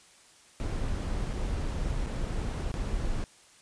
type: noise with dropouts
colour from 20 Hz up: brown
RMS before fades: -31 dBFS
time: 0.6-3.24 s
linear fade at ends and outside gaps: 0 ms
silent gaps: 1.332-1.337 / 2.062-2.069 / 2.716-2.741 s
effects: white hiss -57 dBFS RMS until 3.61 s + resampled to 22050 Hz